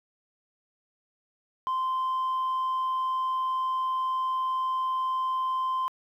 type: tone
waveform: sine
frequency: 1039 Hz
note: C6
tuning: 12 cents flat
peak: -23 dBFS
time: 1.67-5.88 s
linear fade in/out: 0 ms
effects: tanh soft clip ceiling -24 dBFS + 10-bit